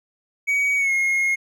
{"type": "tone with pitch glide", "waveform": "triangle", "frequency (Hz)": [2259, 2152], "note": ["C#7", "C7"], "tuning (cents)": [32, 48], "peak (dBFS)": -16, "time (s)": [0.47, 1.36], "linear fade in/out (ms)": 20, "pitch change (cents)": -84, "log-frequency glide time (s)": [0.77, 0.92], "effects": []}